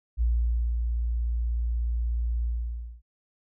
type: tone with ADSR envelope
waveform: sine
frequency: 58.3 Hz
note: A#1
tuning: 1 cent sharp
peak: -20 dBFS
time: 0.17-3.02 s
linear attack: 43 ms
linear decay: 540 ms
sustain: -4 dB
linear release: 570 ms
effects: none

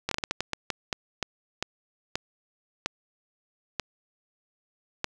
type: slowing click train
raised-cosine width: 0.2 ms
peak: -10 dBFS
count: 16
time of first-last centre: 0.09-5.044 s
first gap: 23 ms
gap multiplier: 1.33
effects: none

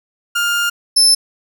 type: tone pair in turn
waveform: 30% pulse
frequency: 1407 / 5269 Hz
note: F6 / E8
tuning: +12 / -2 cents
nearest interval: octave + major seventh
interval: 2286 cents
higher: second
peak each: -12 / -4 dBFS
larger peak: second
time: 0.35-0.7 / 0.96-1.15 s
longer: first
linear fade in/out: 10 ms
effects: none

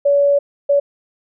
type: tone bursts at uneven times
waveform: sine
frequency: 568 Hz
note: C#5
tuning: 42 cents sharp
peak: -10 dBFS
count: 2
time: 0.05-0.39 / 0.69-0.8 s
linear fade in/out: 10 ms
effects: none

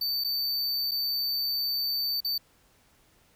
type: tone with dropouts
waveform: square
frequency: 4569 Hz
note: D8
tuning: 48 cents flat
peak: -27 dBFS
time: 0.01-2.38 s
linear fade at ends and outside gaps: 5 ms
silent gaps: 0.239-0.245 / 0.912-0.916 / 2.205-2.246 s
effects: pink hiss -63 dBFS RMS until 3.35 s

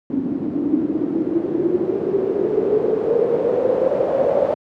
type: noise with low-pass filter sweep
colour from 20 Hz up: white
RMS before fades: -19 dBFS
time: 0.1-4.54 s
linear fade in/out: 0 ms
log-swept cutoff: 270 to 580 Hz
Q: 9.4
effects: high-pass 150 Hz 12 dB/octave

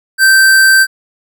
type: tone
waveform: square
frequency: 1558 Hz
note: G6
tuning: 11 cents flat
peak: -5 dBFS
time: 0.18-0.87 s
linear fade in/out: 50 ms
effects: none

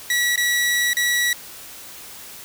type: tone with dropouts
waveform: sawtooth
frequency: 1937 Hz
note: B6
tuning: 34 cents flat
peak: -14 dBFS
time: 0.1-1.33 s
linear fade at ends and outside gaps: 2 ms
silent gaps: 0.359-0.376 / 0.933-0.968 s
effects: white hiss -39 dBFS RMS until 2.44 s

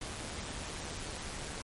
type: noise with amplitude modulation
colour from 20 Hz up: pink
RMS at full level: -39 dBFS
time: 0.01-1.62 s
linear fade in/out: 5 ms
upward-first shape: sine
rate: 152 Hz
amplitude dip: 45%
effects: MP3 48 kbps

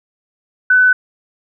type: tone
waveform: sine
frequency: 1503 Hz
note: F#6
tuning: 27 cents sharp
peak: -7 dBFS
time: 0.7-0.93 s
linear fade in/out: 5 ms
effects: none

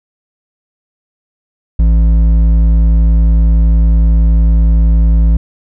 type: tone with hard clipping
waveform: sine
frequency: 55.4 Hz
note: A1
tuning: 13 cents sharp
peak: -7 dBFS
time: 1.79-5.37 s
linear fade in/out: 5 ms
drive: 7 dB
effects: none

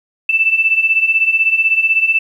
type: beating tone pair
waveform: sine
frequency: 2637 / 2653 Hz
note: E7 / E7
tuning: 0 / +10 cents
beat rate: 16 Hz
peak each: -16 / -12 dBFS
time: 0.29-2.19 s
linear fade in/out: 5 ms
effects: 8-bit

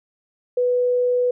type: tone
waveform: sine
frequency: 493.9 Hz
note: B4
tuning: in tune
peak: -16 dBFS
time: 0.57-1.31 s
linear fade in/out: 5 ms
effects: none

